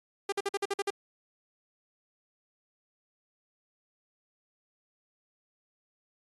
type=tone bursts; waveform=sawtooth; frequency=399.4 Hz; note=G4; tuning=32 cents sharp; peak=-24 dBFS; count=8; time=0.29-0.904 s; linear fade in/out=5 ms; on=33 ms; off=50 ms; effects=AAC 32 kbps